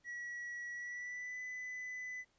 triangle tone with pitch glide, 1928 to 2002 Hz, B6 to B6, -42 to +23 cents, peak -40 dBFS, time 0.04-2.25 s, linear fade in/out 50 ms, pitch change +65 cents, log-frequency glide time 0.73-1.4 s, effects pink hiss -75 dBFS RMS until 2.38 s + resampled to 16000 Hz

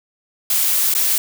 blue noise with dropouts, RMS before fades -17 dBFS, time 0.5-1.18 s, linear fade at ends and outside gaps 2 ms, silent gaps 0.939-0.949 s, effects none

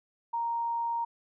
sine tone, 932.3 Hz, A#5, in tune, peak -28 dBFS, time 0.33-1.05 s, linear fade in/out 10 ms, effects none

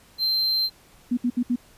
triangle tone, 4128 Hz, C8, 24 cents flat, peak -19 dBFS, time 0.18-0.7 s, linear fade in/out 50 ms
sine tone bursts, 244 Hz, B3, 21 cents flat, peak -19 dBFS, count 4, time 1.11-1.56 s, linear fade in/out 10 ms, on 63 ms, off 66 ms
effects pink hiss -54 dBFS RMS until 1.77 s + resampled to 32000 Hz

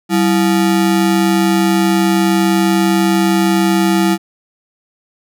square ring-modulated tone, 261.6 Hz, C4, in tune, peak -8 dBFS, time 0.09-4.18 s, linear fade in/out 50 ms, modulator 69.7 Hz, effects none

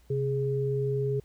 sine tone pair together, 132.29 / 415.3 Hz, C3 / G#4, +19 / 0 cents, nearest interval octave + minor sixth, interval 1981 cents, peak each -28 dBFS, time 0.1-1.2 s, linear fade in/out 5 ms, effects added 60 Hz sine -57 dBFS peak until 1.24 s + pink hiss -65 dBFS RMS until 1.24 s

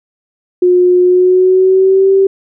sine tone with pitch glide, 359.8 to 387.9 Hz, F#4 to G4, -48 to -18 cents, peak -5 dBFS, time 0.62-2.27 s, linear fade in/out 5 ms, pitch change +130 cents, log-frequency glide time 1.02-2.11 s, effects none

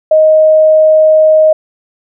sine tone, 625 Hz, D#5, 8 cents sharp, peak -3 dBFS, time 0.11-1.53 s, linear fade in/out 5 ms, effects none

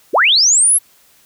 sine linear sweep, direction up, 232.8 to 11390 Hz, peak -8 dBFS, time 0.13-0.79 s, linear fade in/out 20 ms, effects white hiss -51 dBFS RMS until 1.25 s

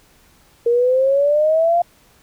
sine exponential sweep, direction up, 466.1 to 702 Hz, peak -12 dBFS, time 0.66-1.82 s, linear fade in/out 5 ms, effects pink hiss -53 dBFS RMS until 2.22 s

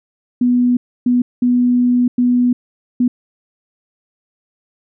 sine tone bursts at uneven times, 245.9 Hz, B3, 7 cents flat, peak -10 dBFS, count 5, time 0.41-0.77 / 1.06-1.22 / 1.42-2.08 / 2.18-2.53 / 3-3.08 s, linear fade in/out 5 ms, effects none

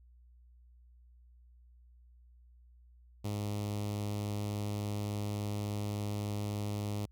sawtooth tone with notch filter, 103.5 Hz, G#2, 5 cents flat, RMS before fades -36 dBFS, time 3.24-7.06 s, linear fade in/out 10 ms, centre 1600 Hz, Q 0.99, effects added 60 Hz sine -57 dBFS peak until 7.11 s

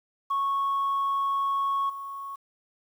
sine tone with level steps, 1104 Hz, C#6, 7 cents flat, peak -22 / -34 dBFS, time 0.3-2.36 s, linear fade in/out 10 ms, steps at 1.89 s, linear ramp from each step 10 ms, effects tanh soft clip ceiling -21 dBFS + 9-bit

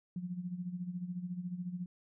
sine tone with tremolo, 178.7 Hz, F3, 40 cents sharp, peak -34 dBFS, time 0.16-1.86 s, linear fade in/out 2 ms, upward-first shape sine, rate 14 Hz, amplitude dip 70%, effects none

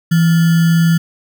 sine tone with sample-and-hold, 166.2 Hz, E3, 15 cents sharp, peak -8 dBFS, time 0.11-0.98 s, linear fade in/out 10 ms, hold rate 1575 Hz, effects none

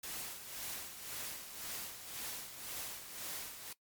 white noise with tremolo, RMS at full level -42 dBFS, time 0.03-3.73 s, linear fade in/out 5 ms, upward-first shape sine, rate 1.9 Hz, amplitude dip 60%, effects noise-tail reverb RT60 0.1 s tail -19 dB re dry + MP3 96 kbps

